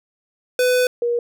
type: tone pair in turn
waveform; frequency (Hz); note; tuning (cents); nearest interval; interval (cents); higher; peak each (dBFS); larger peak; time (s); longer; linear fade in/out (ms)
square / sine; 500 / 476; B4 / A#4; +21 / +36; minor second; 85; first; -15 / -17; first; 0.59-0.87 / 1.02-1.19; first; 2
effects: none

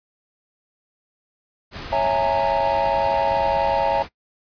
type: noise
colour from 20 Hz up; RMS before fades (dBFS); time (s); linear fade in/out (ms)
pink; -33; 1.71-4.09; 50
type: chord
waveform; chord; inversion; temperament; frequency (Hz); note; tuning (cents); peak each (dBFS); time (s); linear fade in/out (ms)
triangle; A# half-diminished seventh; first; equal with one note detuned; 554.4 / 659.3 / 830.6 / 920.6; C#5 / E5 / G#5 / A#5; 0 / 0 / 0 / -22; -21; 1.92-4.03; 10
effects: noise-tail reverb RT60 0.1 s tail -18 dB re dry + resampled to 11025 Hz

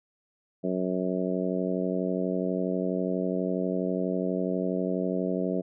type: harmonic tone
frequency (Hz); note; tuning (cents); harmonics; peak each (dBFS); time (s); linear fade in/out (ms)
92.2; F#2; -6; 2 / 3 / 4 / 5 / 6 / 7; -30 / -32 / -33 / -34 / -35 / -35; 0.63-5.62; 20
effects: none

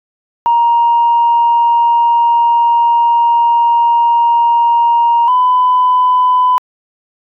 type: tone pair in turn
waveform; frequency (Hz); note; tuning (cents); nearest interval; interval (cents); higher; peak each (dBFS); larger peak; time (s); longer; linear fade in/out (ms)
sine; 939 / 1002.1; A#5 / B5; +12 / +25; minor second; 113; second; -6; neither; 0.46-5.28 / 5.28-6.58; first; 0
effects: tanh soft clip ceiling -3 dBFS

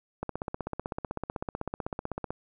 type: click train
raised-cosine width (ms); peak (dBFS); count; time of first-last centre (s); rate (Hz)
1; -18; 34; 0.23-2.305; 15.9
effects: none

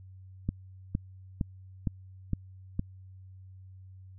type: click train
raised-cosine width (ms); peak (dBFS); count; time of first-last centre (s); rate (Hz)
5; -16; 6; 0.49-2.794; 2.17
effects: added 94 Hz sine -47 dBFS peak until 4.18 s

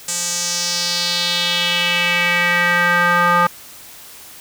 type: tone with band-pass filter sweep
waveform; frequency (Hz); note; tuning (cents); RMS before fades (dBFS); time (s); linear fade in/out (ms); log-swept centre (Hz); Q
square; 174.7; F3; +1; -17; 0.08-3.47; 5; 7500 to 1200; 2.9
effects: white hiss -39 dBFS RMS until 4.4 s

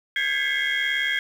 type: tone cluster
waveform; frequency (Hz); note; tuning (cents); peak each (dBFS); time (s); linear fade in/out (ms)
sine; 1604 / 1682 / 2023 / 2164 / 3260; G6 / G#6 / B6 / C#7 / G#7; +39 / +22 / +41 / -42 / -33; -27; 0.16-1.19; 2
effects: tanh soft clip ceiling -15 dBFS + 8-bit

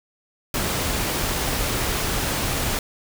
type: noise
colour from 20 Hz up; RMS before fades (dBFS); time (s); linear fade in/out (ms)
pink; -24; 0.54-2.79; 2
effects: none

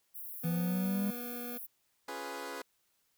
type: high-pass noise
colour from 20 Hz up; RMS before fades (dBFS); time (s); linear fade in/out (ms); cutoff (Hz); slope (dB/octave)
white; -44; 0.14-1.67; 20; 11000; 48
type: tone with pitch glide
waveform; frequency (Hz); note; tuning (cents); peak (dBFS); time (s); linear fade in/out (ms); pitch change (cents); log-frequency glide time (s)
25% pulse; 246.9 to 242.2; B3 to B3; 0 to -34; -37; 0.43-1.58; 10; -34; 0.64-1.13
type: linear sweep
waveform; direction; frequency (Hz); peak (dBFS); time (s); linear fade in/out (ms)
triangle; up; 166.6 to 204.6; -28; 0.44-1.11; 10
type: chord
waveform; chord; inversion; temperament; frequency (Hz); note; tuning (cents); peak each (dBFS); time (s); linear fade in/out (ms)
15% pulse; C# dominant seventh; none; equal; 277.2 / 349.2 / 415.3 / 493.9; C#4 / E#4 / G#4 / B4; 0 / 0 / 0 / 0; -40 / -41 / -38 / -37; 2.08-2.62; 5
effects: white hiss -75 dBFS RMS until 3.17 s

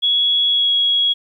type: tone with pitch glide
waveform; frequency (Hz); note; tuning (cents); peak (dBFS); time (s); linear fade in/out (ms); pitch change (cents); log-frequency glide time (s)
sine; 3354 to 3323; G#7 to G#7; +16 to 0; -13; 0.02-1.14; 20; -16; 0.49-0.71
effects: 9-bit

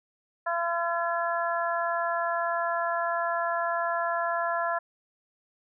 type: harmonic tone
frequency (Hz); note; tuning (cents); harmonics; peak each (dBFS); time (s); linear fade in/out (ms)
339.8; F4; -47; 2 / 3 / 4 / 5; -29 / -31 / -32 / -33; 0.46-4.79; 10
effects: none

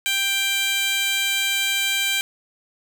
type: tone with high-pass filter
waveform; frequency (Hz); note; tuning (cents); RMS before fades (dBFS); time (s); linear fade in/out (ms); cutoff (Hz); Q
15% pulse; 787; G5; +7; -22; 0.06-2.21; 0; 2600; 1.1
effects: none

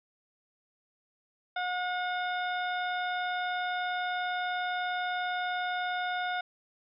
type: harmonic tone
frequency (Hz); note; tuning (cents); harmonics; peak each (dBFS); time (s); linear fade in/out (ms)
723; F#5; -40; 1 / 2 / 3 / 4 / 5 / 7; -32 / -34 / -42 / -49 / -41 / -56; 1.56-6.41; 5
effects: none

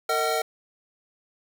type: tone cluster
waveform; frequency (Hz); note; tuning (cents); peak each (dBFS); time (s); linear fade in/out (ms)
square; 456.2 / 629 / 750 / 1367; A#4 / D#5 / F#5 / F6; -37 / +19 / +23 / -37; -29; 0.09-0.42; 5
effects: none

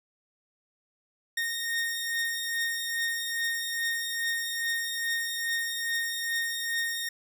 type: beating tone pair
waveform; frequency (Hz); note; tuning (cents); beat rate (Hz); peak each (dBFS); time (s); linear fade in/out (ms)
sawtooth; 1847 / 1849.4; A#6 / A#6; -16 / -14; 2.4; -32 / -26; 1.37-7.09; 5
effects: none

